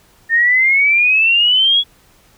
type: exponential sweep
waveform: sine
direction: up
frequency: 1812 to 3384 Hz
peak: -9 dBFS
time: 0.29-1.84 s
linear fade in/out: 50 ms
effects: pink hiss -51 dBFS RMS until 2.37 s